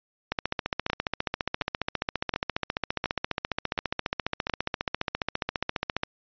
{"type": "two click trains", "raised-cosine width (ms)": 0.3, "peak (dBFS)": [-10, -11], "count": [85, 6], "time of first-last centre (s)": [[0.32, 6.034], [0.9, 4.497]], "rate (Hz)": [14.7, 1.39], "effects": ["resampled to 11025 Hz"]}